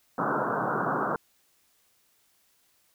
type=band-pass noise; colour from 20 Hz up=white; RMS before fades=-28 dBFS; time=0.18-1.16 s; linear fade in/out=2 ms; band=120 to 1500 Hz; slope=96 dB/octave; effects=white hiss -67 dBFS RMS until 2.94 s